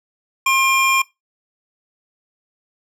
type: tone pair together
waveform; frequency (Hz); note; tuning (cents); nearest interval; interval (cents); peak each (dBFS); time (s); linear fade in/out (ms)
square; 1068 / 2391; C6 / D7; +35 / +30; octave + major second; 1395; -17; 0.46-1.02; 5
effects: noise-tail reverb RT60 0.2 s tail -21 dB re dry + low-pass 11000 Hz 12 dB/octave